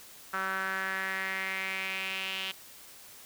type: tone with band-pass filter sweep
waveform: sawtooth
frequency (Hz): 190.7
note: G3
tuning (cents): -47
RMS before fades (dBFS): -34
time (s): 0.33-2.52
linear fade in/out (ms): 10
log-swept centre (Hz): 1400 to 3000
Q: 4.4
effects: white hiss -51 dBFS RMS until 3.25 s